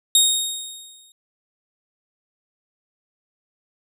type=tone with exponential decay; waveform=20% pulse; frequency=3729 Hz; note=A#7; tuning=in tune; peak=-5 dBFS; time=0.15-1.12 s; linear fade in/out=2 ms; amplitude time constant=210 ms; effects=none